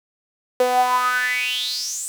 sawtooth tone with high-pass filter sweep, 249.7 Hz, B3, 19 cents sharp, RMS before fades -21 dBFS, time 0.6-2.08 s, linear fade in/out 0 ms, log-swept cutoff 520 to 8400 Hz, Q 8.8, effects 8-bit

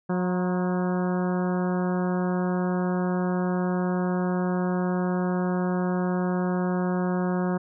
harmonic tone with a mistuned harmonic, 180.8 Hz, F#3, 40 cents flat, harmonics 1 / 2 / 3 / 4 / 5 / 6 / 7 / 8 / 9, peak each -24 / -30 / -34 / -36 / -38 / -40 / -41 / -42 / -43 dBFS, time 0.09-7.58 s, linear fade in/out 10 ms, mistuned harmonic 5, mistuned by +57 cents, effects none

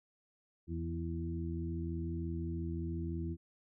harmonic tone with a mistuned harmonic, 83.3 Hz, E2, 19 cents sharp, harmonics 1 / 2 / 3 / 4, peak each -38 / -41 / -46 / -42 dBFS, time 0.67-3.37 s, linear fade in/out 50 ms, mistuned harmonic 3, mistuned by -17 cents, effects none

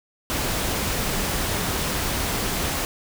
pink noise, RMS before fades -25 dBFS, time 0.3-2.85 s, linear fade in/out 0 ms, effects none

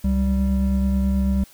triangle tone pair together, 67.9 / 194.51 Hz, C#2 / G3, -35 / -13 cents, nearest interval octave + tritone, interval 1822 cents, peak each -18 dBFS, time 0.04-1.44 s, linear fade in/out 5 ms, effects white hiss -50 dBFS RMS until 1.53 s

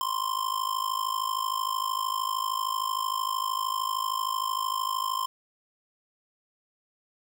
square tone with amplitude modulation, 1046.5 Hz, C6, in tune, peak -24 dBFS, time 0.01-5.26 s, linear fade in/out 0 ms, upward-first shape sine, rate 53.1 Hz, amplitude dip 85%, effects none

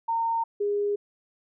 sine tone pair in turn, 916 / 409.4 Hz, A#5 / G#4, -31 / -25 cents, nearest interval octave + major second, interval 1394 cents, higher first, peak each -23 dBFS, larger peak neither, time 0.08-0.44 / 0.6-0.96 s, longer neither, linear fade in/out 10 ms, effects none

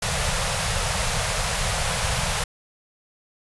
pink band-stop noise, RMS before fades -24 dBFS, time 0.02-2.44 s, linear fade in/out 5 ms, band 180 to 480 Hz, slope 48 dB/octave, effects resampled to 24000 Hz

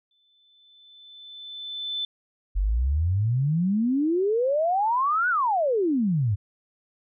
sine tone with exponential growth, 3520 Hz, A7, in tune, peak -25 dBFS, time 0.11-2.05 s, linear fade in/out 2 ms, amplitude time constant 420 ms
sine exponential two-way sweep, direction up then down, 44.44 to 1512 to 93.5 Hz, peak -20 dBFS, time 2.55-6.36 s, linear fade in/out 20 ms, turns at 5.29 s
effects none

